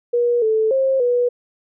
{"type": "tone with pitch steps", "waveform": "sine", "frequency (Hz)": [479.8, 438.6, 533, 487.9], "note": ["A#4", "A4", "C5", "B4"], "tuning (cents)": [50, -6, 32, -21], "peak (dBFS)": -14, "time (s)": [0.13, 1.29], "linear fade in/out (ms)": 10, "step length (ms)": 290, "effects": []}